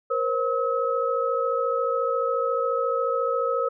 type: tone cluster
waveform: sine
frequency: 476.8 / 531 / 1285 Hz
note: A#4 / C5 / E6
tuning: +39 / +25 / -45 cents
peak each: -26 dBFS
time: 0.1-3.69 s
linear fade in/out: 10 ms
effects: none